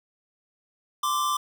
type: tone pair together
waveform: square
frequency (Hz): 1036 / 1174.7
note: C6 / D6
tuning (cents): -17 / 0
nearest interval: major second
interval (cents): 217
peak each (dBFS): -30 / -25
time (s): 1.03-1.37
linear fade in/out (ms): 5
effects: 9-bit